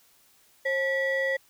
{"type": "ring-modulated tone", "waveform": "triangle", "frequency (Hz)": 704, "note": "F5", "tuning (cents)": 14, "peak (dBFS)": -19, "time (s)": [0.65, 1.37], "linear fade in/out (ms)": 10, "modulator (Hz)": 1240, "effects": ["white hiss -61 dBFS RMS until 1.49 s"]}